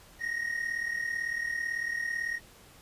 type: tone pair together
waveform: triangle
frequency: 1862 / 1900 Hz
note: A#6 / A#6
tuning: -2 / +33 cents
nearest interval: unison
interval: 35 cents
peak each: -30 / -34 dBFS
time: 0.19-2.4 s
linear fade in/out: 50 ms
effects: pink hiss -55 dBFS RMS until 2.81 s + resampled to 32000 Hz